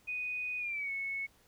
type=tone with pitch glide; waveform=sine; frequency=2486 to 2202 Hz; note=D#7 to C#7; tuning=-2 to -12 cents; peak=-34 dBFS; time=0.07-1.27 s; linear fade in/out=20 ms; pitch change=-210 cents; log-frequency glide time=0.58-0.91 s; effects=pink hiss -66 dBFS RMS until 1.47 s